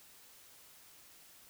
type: silence
effects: white hiss -59 dBFS RMS until 1.49 s